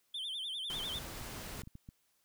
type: tone with vibrato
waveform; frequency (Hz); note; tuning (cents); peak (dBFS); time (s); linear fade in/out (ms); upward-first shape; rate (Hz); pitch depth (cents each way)
triangle; 3326; G#7; +2; -36; 0.14-0.99; 5; sine; 10; 150
type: noise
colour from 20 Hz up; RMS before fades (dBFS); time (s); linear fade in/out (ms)
pink; -45; 0.7-1.62; 0
type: clicks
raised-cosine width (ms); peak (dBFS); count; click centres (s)
5; -36; 9; 0.957 / 1.213 / 1.38 / 1.475 / 1.592 / 1.636 / 1.674 / 1.754 / 1.889
effects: white hiss -75 dBFS RMS until 2.24 s